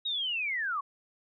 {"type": "linear sweep", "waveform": "sine", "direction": "down", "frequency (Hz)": [3829, 1068], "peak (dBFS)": -29, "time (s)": [0.05, 0.81], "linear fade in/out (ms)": 10, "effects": []}